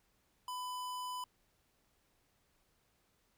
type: tone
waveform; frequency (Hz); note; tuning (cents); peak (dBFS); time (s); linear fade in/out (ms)
square; 1000; B5; +21; -40; 0.48-1.24; 2
effects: pink hiss -75 dBFS RMS until 3.37 s